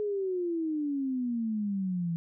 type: exponential sweep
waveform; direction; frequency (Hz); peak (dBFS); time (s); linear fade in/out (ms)
sine; down; 425 to 164.81; -28; 0-2.16; 0
effects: none